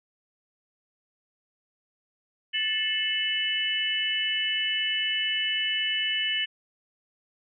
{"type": "tone cluster", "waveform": "sine", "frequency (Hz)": [1760, 2163, 2636, 2974], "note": ["A6", "C#7", "E7", "F#7"], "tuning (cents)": [0, -43, -1, 8], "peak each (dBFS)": [-32, -34, -34, -26], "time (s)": [2.53, 6.46], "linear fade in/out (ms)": 20, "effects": []}